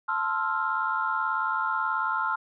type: chord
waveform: sine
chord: F major seventh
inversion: first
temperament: equal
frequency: 880 / 1046.5 / 1318.5 / 1396.9 Hz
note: A5 / C6 / E6 / F6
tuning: 0 / 0 / 0 / 0 cents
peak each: -31 / -30 / -31 / -28 dBFS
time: 0.08-2.36 s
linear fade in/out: 10 ms
effects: tanh soft clip ceiling -14 dBFS